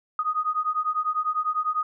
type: beating tone pair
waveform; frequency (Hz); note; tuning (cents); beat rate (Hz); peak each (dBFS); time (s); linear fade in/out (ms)
sine; 1239 / 1249; D#6 / D#6; -8 / +6; 10; -26; 0.19-1.83; 2
effects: none